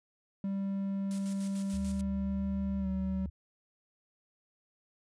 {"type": "tone with pitch glide", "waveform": "triangle", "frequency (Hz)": [196, 190.09], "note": ["G3", "F#3"], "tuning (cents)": [0, 47], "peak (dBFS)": -29, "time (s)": [0.44, 3.26], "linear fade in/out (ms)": 2, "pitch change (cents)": -53, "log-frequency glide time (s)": [2.79, 2.87]}
{"type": "noise with tremolo", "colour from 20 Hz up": "blue", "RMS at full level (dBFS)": -44, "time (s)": [1.11, 2.01], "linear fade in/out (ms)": 0, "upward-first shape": "square", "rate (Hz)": 6.8, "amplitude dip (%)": 60}
{"type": "tone with vibrato", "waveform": "sine", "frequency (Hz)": 73.42, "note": "D2", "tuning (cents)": 0, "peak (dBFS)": -37, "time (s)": [1.73, 3.3], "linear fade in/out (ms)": 10, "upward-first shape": "sine", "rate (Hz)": 1.6, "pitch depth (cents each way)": 22}
{"effects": ["resampled to 22050 Hz"]}